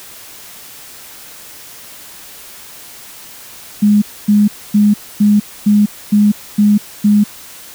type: tone bursts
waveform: sine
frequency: 207.7 Hz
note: G#3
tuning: in tune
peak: -6 dBFS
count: 8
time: 3.82-7.24 s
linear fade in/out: 10 ms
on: 200 ms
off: 260 ms
effects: white hiss -35 dBFS RMS until 7.74 s